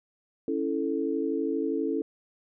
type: chord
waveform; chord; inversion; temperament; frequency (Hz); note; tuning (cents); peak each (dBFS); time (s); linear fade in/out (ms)
sine; A major; first; equal; 277.2 / 329.6 / 440; C#4 / E4 / A4; 0 / 0 / 0; -30; 0.48-2.02; 2
effects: none